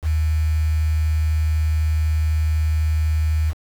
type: tone with quantisation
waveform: sine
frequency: 78 Hz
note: D#2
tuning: 5 cents sharp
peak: -16 dBFS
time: 0.02-3.54 s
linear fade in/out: 50 ms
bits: 6
effects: none